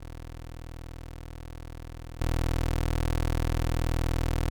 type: tone with level steps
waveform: 20% pulse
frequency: 40.62 Hz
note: E1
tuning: 25 cents flat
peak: -34 / -20 dBFS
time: 0-4.5 s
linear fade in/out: 10 ms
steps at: 2.21 s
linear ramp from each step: 2 ms
effects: none